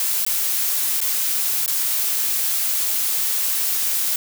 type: noise with dropouts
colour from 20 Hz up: blue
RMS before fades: -21 dBFS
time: 0-4.16 s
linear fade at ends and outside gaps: 1 ms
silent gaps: 0.25-0.264 / 1.005-1.014 / 1.661-1.678 s
effects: none